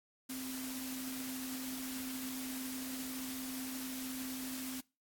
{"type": "tone in noise", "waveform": "sine", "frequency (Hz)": 260, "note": "C4", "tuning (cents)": -11, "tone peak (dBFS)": -41, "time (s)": [0.29, 4.81], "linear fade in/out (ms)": 10, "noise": "white", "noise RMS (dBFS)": -45, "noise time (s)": [0.29, 4.81], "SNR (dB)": 1, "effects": ["noise-tail reverb RT60 0.3 s tail -24 dB re dry", "AAC 64 kbps"]}